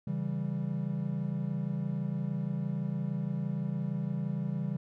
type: chord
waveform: triangle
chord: C# diminished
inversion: none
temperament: equal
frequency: 138.59 / 164.81 / 196 Hz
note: C#3 / E3 / G3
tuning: 0 / 0 / 0 cents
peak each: -33 dBFS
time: 0.07-4.77 s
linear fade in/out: 5 ms
effects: none